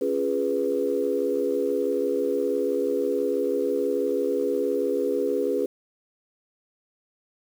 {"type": "chord", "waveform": "sine", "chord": "C# dominant seventh", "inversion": "none", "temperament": "equal", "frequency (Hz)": [277.2, 349.2, 415.3, 493.9], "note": ["C#4", "E#4", "G#4", "B4"], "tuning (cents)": [0, 0, 0, 0], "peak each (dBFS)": [-29, -31, -25, -26], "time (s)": [0.01, 5.66], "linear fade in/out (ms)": 5, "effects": ["tanh soft clip ceiling -11 dBFS", "8-bit"]}